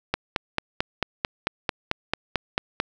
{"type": "click train", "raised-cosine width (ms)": 0.3, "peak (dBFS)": -6, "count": 13, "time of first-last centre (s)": [0.14, 2.801], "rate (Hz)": 4.51, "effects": []}